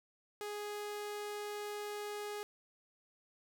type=tone; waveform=sawtooth; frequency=415.3 Hz; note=G#4; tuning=in tune; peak=-36 dBFS; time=0.41-2.43 s; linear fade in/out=0 ms; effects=none